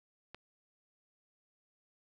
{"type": "click", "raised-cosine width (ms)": 0.3, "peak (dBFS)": -30, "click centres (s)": 0.346, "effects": []}